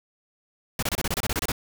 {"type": "noise bursts", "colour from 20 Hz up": "pink", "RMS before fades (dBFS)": -26, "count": 12, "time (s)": [0.79, 1.519], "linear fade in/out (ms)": 2, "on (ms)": 36, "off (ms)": 27, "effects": []}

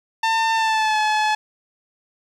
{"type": "tone with pitch glide", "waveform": "sawtooth", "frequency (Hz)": [899, 856.4], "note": ["A5", "A5"], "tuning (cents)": [37, -47], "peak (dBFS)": -13, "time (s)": [0.23, 1.35], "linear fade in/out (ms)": 5, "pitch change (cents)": -84, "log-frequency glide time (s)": [0.54, 0.98], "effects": ["low-pass 5000 Hz 12 dB/octave", "8-bit"]}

